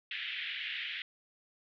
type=band-pass noise; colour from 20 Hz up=white; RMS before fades=-39 dBFS; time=0.11-1.02 s; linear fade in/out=2 ms; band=1700 to 3400 Hz; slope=48 dB/octave; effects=none